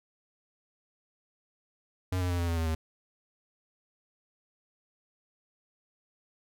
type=tone with pitch steps; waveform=square; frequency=92.1 / 89.94 / 87.84 / 85.78 / 83.78 / 81.82 / 79.9 Hz; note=F#2 / F#2 / F2 / F2 / E2 / E2 / D#2; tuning=-7 / -49 / +11 / -31 / +29 / -12 / +47 cents; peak=-28 dBFS; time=2.12-2.75 s; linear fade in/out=5 ms; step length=90 ms; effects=none